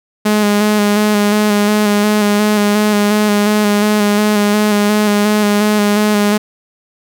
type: tone with vibrato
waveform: sawtooth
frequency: 208.6 Hz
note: G#3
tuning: 8 cents sharp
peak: -6 dBFS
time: 0.25-6.38 s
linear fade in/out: 10 ms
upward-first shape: square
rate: 2.8 Hz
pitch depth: 22 cents each way
effects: none